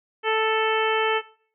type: harmonic tone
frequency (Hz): 440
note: A4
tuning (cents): 0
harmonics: 1 / 2 / 3 / 4 / 5 / 6 / 7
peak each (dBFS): -23 / -26 / -28 / -29 / -30 / -31 / -31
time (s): 0.23-1.22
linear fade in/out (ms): 50
effects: noise-tail reverb RT60 0.5 s tail -19 dB re dry